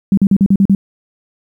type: tone bursts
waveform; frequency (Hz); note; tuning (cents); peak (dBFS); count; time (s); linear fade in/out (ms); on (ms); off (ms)
sine; 196; G3; 0; -6; 7; 0.12-0.75; 2; 54; 42
effects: 8-bit